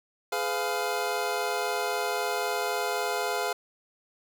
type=chord; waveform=25% pulse; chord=F diminished; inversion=first; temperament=just; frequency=419.1 / 502.9 / 698.5 Hz; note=Ab4 / Cb5 / F5; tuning=+16 / +31 / 0 cents; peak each=-28 / -29 / -27 dBFS; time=0.32-3.53 s; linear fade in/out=5 ms; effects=none